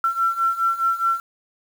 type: beating tone pair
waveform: sine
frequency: 1349 / 1353.8 Hz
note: E6 / E6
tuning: +40 / +46 cents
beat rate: 4.8 Hz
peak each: -23 / -20 dBFS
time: 0.04-1.2 s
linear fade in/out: 2 ms
effects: 7-bit